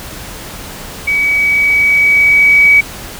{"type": "tone with level ramp", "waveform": "sine", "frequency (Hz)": 2272, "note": "C#7", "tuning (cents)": 42, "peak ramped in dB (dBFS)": [-10, -3], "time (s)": [1.07, 2.81], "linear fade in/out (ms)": 10, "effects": ["pink hiss -28 dBFS RMS until 3.19 s"]}